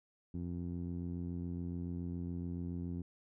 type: tone with low-pass filter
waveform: 15% pulse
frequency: 87.1 Hz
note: F2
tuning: 4 cents flat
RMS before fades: -40 dBFS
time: 0.34-3.02 s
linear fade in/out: 5 ms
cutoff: 250 Hz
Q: 1.2
effects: none